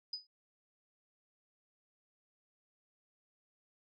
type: tone with exponential decay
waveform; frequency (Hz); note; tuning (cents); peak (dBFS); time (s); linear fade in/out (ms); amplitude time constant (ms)
sine; 4978; D#8; 0; -34; 0.13-0.27; 5; 30
effects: none